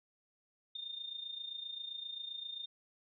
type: tone with amplitude modulation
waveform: sine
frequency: 3635 Hz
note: A#7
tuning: 44 cents flat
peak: -38 dBFS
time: 0.75-2.66 s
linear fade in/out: 5 ms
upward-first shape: sine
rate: 27.6 Hz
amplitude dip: 70%
effects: none